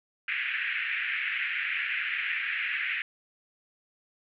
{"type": "band-pass noise", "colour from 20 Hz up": "white", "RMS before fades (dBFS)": -31, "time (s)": [0.28, 3.02], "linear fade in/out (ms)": 2, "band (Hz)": [1600, 2600], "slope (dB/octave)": 48, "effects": []}